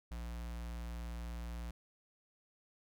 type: tone with notch filter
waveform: square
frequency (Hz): 58.27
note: A#1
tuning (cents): 0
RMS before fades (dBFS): -43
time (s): 0.11-1.71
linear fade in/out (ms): 5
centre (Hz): 370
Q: 1.8
effects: none